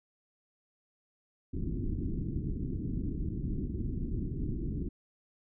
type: low-pass noise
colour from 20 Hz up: pink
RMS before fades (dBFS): -34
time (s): 1.53-4.89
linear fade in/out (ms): 10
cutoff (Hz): 350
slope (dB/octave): 48
effects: none